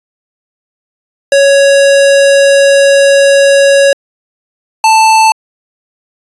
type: tone pair in turn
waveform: square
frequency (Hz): 556 / 882.6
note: C#5 / A5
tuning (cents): +5 / +5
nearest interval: minor sixth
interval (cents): 800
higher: second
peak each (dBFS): -4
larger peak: neither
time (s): 1.32-3.93 / 4.84-5.32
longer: first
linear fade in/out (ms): 2
effects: resampled to 24000 Hz